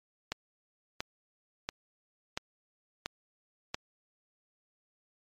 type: click train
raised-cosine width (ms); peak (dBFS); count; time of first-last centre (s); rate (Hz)
0.2; -15; 6; 0.32-3.745; 1.46
effects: MP3 64 kbps